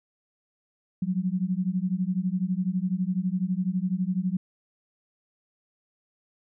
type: beating tone pair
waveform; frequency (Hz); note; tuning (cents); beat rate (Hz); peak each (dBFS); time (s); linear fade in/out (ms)
sine; 178.3 / 190.3; F3 / F#3; +36 / +49; 12; -27; 1.02-4.37; 5
effects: none